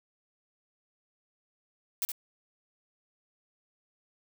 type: noise with echo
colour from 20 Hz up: blue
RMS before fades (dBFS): -30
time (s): 2.02-2.05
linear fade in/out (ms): 0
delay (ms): 68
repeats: 1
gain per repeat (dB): -6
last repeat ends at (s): 2.118
effects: none